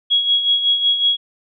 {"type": "tone with tremolo", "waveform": "sine", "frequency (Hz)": 3321, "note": "G#7", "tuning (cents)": -1, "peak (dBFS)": -11, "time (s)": [0.1, 1.17], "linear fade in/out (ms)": 20, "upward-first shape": "sine", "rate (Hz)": 5.4, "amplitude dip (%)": 60, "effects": []}